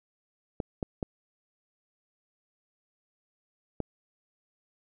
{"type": "clicks", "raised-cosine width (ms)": 2, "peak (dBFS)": -17, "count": 4, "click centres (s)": [0.602, 0.828, 1.028, 3.803], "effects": []}